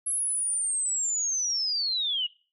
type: linear sweep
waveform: sine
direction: down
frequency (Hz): 11000 to 2834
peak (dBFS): -25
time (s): 0.06-2.27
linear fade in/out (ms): 10
effects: noise-tail reverb RT60 0.4 s tail -22 dB re dry